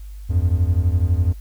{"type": "beating tone pair", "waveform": "triangle", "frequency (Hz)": [82.8, 94.8], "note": ["E2", "F#2"], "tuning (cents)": [8, 43], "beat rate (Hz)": 12, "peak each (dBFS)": [-15, -17], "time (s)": [0.29, 1.34], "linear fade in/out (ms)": 20, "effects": ["added 50 Hz sine -32 dBFS peak until 1.4 s", "white hiss -55 dBFS RMS until 1.4 s"]}